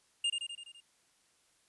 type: tone with echo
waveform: square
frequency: 2819 Hz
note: F7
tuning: 16 cents sharp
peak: -29 dBFS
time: 0.24-0.3 s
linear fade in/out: 5 ms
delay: 84 ms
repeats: 6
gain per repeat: -4 dB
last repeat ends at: 0.804 s
effects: white hiss -70 dBFS RMS until 1.68 s + resampled to 24000 Hz